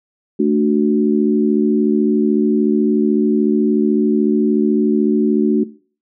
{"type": "chord", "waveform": "sine", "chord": "D major", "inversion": "second", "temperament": "equal", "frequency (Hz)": [220, 293.7, 370], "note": ["A3", "D4", "F#4"], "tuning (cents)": [0, 0, 0], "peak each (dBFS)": -16, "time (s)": [0.39, 5.64], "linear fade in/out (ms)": 10, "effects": ["noise-tail reverb RT60 0.4 s tail -18 dB re dry"]}